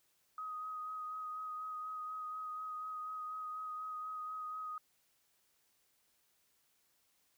sine tone with vibrato, 1255 Hz, D#6, 15 cents sharp, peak -40 dBFS, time 0.38-4.78 s, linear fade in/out 2 ms, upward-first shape sine, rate 4.1 Hz, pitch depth 17 cents each way, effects white hiss -75 dBFS RMS until 7.37 s

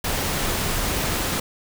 pink noise, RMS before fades -24 dBFS, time 0.04-1.4 s, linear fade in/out 5 ms, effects none

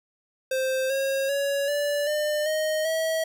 square tone with pitch steps, 523.3 / 541.8 / 560.9 / 580.6 / 601.1 / 622.3 / 644.3 Hz, C5 / C#5 / C#5 / D5 / D5 / D#5 / E5, 0 / -40 / +20 / -20 / +40 / 0 / -40 cents, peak -24 dBFS, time 0.51-3.24 s, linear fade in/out 5 ms, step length 390 ms, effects 10-bit

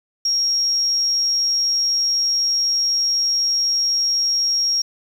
sine tone, 5588 Hz, F8, in tune, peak -16 dBFS, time 0.25-4.82 s, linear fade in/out 5 ms, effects 7-bit

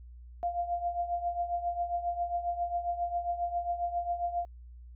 sine tone with tremolo, 697 Hz, F5, 4 cents flat, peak -26 dBFS, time 0.43-4.45 s, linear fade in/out 0 ms, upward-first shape triangle, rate 7.4 Hz, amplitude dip 80%, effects added 60 Hz sine -46 dBFS peak until 4.95 s

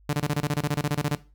sawtooth tone bursts, 146.83 Hz, D3, in tune, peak -18 dBFS, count 16, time 0.09-1.153 s, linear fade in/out 5 ms, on 43 ms, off 25 ms, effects noise-tail reverb RT60 0.3 s tail -17 dB re dry + added 50 Hz sine -53 dBFS peak until 1.34 s

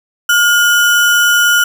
sine tone with sample-and-hold, 1424 Hz, F6, 33 cents sharp, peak -7 dBFS, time 0.29-1.64 s, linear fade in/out 5 ms, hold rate 4410 Hz, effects none

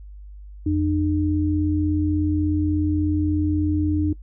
sine tone pair together, 86.55 / 303.3 Hz, F2 / D#4, -15 / -44 cents, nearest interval octave + minor seventh, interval 2171 cents, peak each -22 / -20 dBFS, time 0.66-4.13 s, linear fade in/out 5 ms, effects noise-tail reverb RT60 0.1 s tail -21 dB re dry + added 50 Hz sine -37 dBFS peak until 4.22 s

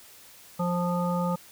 harmonic tone, 175.9 Hz, F3, 13 cents sharp, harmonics 1 / 3 / 5 / 7, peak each -26 / -31 / -33 / -34 dBFS, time 0.59-1.36 s, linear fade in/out 10 ms, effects white hiss -51 dBFS RMS until 1.51 s

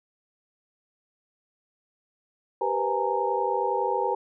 sine tone cluster, 392.5 / 482.3 / 512 / 832 / 924 Hz, G4 / B4 / C5 / G#5 / A#5, +2 / -41 / -38 / +3 / -16 cents, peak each -30 / -30 / -31 / -29 / -28 dBFS, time 2.61-4.15 s, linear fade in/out 5 ms, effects none

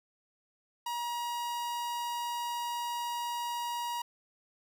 45% pulse tone, 954 Hz, A#5, 40 cents sharp, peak -33 dBFS, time 0.86-4.02 s, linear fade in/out 5 ms, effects none

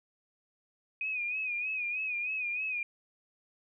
sine tone with vibrato, 2489 Hz, D#7, in tune, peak -31 dBFS, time 1.01-2.83 s, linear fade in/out 2 ms, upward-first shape sine, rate 3.2 Hz, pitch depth 69 cents each way, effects none

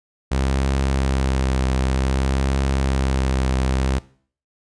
sawtooth tone with vibrato, 66.3 Hz, C2, 23 cents sharp, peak -14 dBFS, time 0.31-3.99 s, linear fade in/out 10 ms, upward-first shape triangle, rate 0.54 Hz, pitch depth 34 cents each way, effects noise-tail reverb RT60 0.5 s tail -20 dB re dry + resampled to 22050 Hz

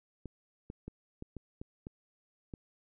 clicks, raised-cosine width 3 ms, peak -29 dBFS, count 8, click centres 0.257 / 0.701 / 0.88 / 1.224 / 1.367 / 1.615 / 1.869 / 2.538 s, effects none

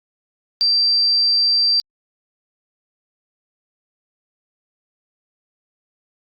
sine tone, 4697 Hz, D8, 1 cent flat, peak -13 dBFS, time 0.61-1.8 s, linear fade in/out 0 ms, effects Opus 48 kbps

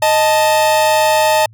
45% pulse tone pair together, 622.3 / 879.5 Hz, D#5 / A5, 0 / -1 cents, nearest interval tritone, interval 599 cents, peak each -13 dBFS, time 0.02-1.46 s, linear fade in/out 5 ms, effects added 110 Hz sine -40 dBFS peak until 1.53 s

